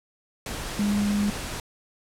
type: tone in noise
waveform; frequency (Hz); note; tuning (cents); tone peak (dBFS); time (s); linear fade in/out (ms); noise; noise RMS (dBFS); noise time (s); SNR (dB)
sine; 205.1; G#3; -21; -21; 0.79-1.3; 2; pink; -33; 0.46-1.6; +9
effects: low-pass 11000 Hz 12 dB/octave